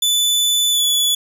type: tone with pitch glide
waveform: sawtooth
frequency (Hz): 3490 to 3426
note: A7 to A7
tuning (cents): -15 to -47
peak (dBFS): -11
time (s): 0.02-1.15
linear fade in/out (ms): 5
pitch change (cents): -32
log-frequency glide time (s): 0.71-0.84
effects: none